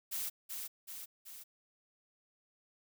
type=noise with echo; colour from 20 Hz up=blue; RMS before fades=-38 dBFS; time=0.11-0.3 s; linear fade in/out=20 ms; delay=380 ms; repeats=3; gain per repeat=-4 dB; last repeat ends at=1.44 s; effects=none